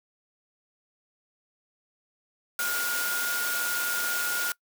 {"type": "tone in noise", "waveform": "sine", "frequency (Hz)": 1427, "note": "F6", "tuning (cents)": 37, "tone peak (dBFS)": -28, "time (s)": [2.59, 4.52], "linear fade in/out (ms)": 2, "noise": "white", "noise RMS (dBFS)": -31, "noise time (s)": [2.59, 4.52], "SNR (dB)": 0, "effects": ["noise-tail reverb RT60 0.1 s tail -23 dB re dry", "high-pass 300 Hz 12 dB/octave"]}